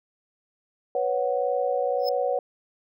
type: chord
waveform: sine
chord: B suspended second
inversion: none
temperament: just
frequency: 493.9 / 555.6 / 740.8 Hz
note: B4 / C#5 / F#5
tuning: 0 / +4 / +2 cents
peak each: -26 / -26 / -28 dBFS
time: 0.95-2.39 s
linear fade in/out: 2 ms
type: tone with exponential growth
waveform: square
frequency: 5200 Hz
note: E8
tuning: 24 cents flat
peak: -27 dBFS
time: 1.99-2.09 s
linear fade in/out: 2 ms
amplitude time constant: 21 ms
effects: none